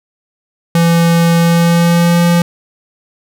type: tone with pitch glide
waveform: square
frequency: 168.5 to 172.04 Hz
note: E3 to F3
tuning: +38 to -26 cents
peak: -8 dBFS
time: 0.75-2.42 s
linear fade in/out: 2 ms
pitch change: +36 cents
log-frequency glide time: 1.38-2.23 s
effects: none